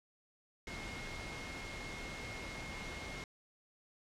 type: tone in noise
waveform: sine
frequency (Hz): 2151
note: C7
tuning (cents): +47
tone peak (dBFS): -48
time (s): 0.67-3.24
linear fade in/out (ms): 2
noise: pink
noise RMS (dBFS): -45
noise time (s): 0.67-3.24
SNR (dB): -6
effects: low-pass 6000 Hz 12 dB/octave